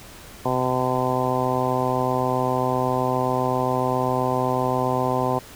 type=harmonic tone; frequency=127.6 Hz; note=C3; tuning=43 cents flat; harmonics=1 / 2 / 3 / 4 / 5 / 6 / 7 / 8; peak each=-28 / -28 / -28 / -28 / -28 / -28 / -28 / -28 dBFS; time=0.45-5.39 s; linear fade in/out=5 ms; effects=pink hiss -43 dBFS RMS until 5.55 s